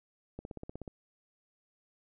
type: click train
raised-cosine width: 2 ms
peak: -28 dBFS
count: 9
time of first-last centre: 0.39-0.878 s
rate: 16.4 Hz
effects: none